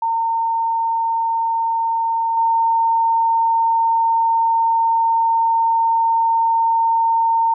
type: tone with level steps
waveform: sine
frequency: 912 Hz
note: A#5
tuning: 38 cents flat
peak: -16 / -13 dBFS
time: 0.02-7.54 s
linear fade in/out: 5 ms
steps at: 2.37 s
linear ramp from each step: 2 ms
effects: none